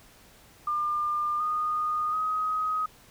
sine tone with pitch steps, 1200 / 1229.5 / 1259.7 Hz, D6 / D#6 / D#6, +37 / -21 / +21 cents, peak -25 dBFS, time 0.67-2.86 s, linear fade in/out 5 ms, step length 730 ms, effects pink hiss -55 dBFS RMS until 3.1 s

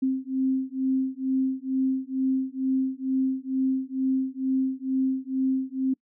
sine beating tone pair, 262.3 / 264.5 Hz, C4 / C4, +4 / +19 cents, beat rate 2.2 Hz, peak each -26 dBFS, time 0.02-5.94 s, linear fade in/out 10 ms, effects noise-tail reverb RT60 0.1 s tail -26 dB re dry

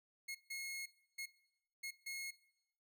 sawtooth tone bursts at uneven times, 2164 Hz, C#7, 42 cents flat, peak -39 dBFS, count 5, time 0.28-0.35 / 0.5-0.86 / 1.18-1.26 / 1.83-1.91 / 2.06-2.31 s, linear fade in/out 10 ms, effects noise-tail reverb RT60 0.8 s tail -19 dB re dry

